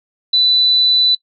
sine tone, 3985 Hz, B7, 15 cents sharp, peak -10 dBFS, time 0.33-1.15 s, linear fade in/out 5 ms, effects noise-tail reverb RT60 0.1 s tail -20 dB re dry

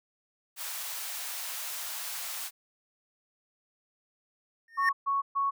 white high-pass noise, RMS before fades -37 dBFS, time 0.56-2.51 s, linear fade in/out 50 ms, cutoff 670 Hz, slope 24 dB/octave
triangle tone with exponential growth, 1829 Hz, A#6, 33 cents flat, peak -19 dBFS, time 4.68-4.89 s, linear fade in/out 2 ms, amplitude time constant 44 ms
sine tone bursts, 1108.7 Hz, C#6, in tune, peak -25 dBFS, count 3, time 4.77-5.51 s, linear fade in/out 20 ms, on 160 ms, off 130 ms
effects none

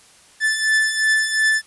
45% pulse beating tone pair, 1750 / 1752.8 Hz, A6 / A6, -10 / -7 cents, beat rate 2.8 Hz, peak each -22 / -17 dBFS, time 0.4-1.62 s, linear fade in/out 50 ms, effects white hiss -50 dBFS RMS until 1.66 s + resampled to 24000 Hz

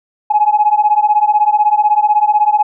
sine beating tone pair, 834 / 850 Hz, G#5 / G#5, +7 / +40 cents, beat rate 16 Hz, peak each -11 dBFS, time 0.3-2.63 s, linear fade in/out 10 ms, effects tanh soft clip ceiling -1 dBFS

